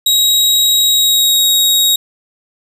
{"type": "tone with pitch glide", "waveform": "sawtooth", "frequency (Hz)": [3817, 3780], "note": ["A#7", "A#7"], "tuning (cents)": [40, 23], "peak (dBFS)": -6, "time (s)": [0.06, 1.96], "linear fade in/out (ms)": 5, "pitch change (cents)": -17, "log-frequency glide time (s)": [0.81, 1.43], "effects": []}